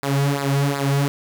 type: tone with flanger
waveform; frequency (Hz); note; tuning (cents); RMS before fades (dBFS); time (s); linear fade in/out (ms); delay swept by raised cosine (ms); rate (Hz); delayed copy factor
sawtooth; 140; C#3; +18; -20; 0.03-1.08; 0; 0.32 to 3.42; 2.7; -0.8
effects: 7-bit

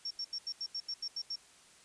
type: tone bursts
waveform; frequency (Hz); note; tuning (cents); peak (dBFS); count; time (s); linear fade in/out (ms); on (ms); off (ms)
sine; 5490; F8; -31; -35; 10; 0.05-1.358; 5; 57; 82
effects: white hiss -60 dBFS RMS until 1.84 s + resampled to 22050 Hz

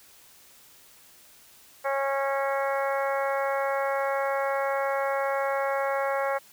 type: harmonic tone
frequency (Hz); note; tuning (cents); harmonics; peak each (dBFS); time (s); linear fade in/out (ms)
274.4; C#4; -17; 2 / 3 / 4 / 5 / 6 / 7 / 8; -27 / -31 / -33 / -35 / -37 / -38 / -39; 1.84-6.39; 20
effects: white hiss -54 dBFS RMS until 6.52 s

